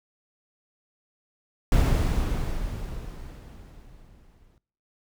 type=noise with exponential decay; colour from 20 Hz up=brown; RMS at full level=-18 dBFS; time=1.72-4.58 s; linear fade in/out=1 ms; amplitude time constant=620 ms; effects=noise-tail reverb RT60 0.6 s tail -24 dB re dry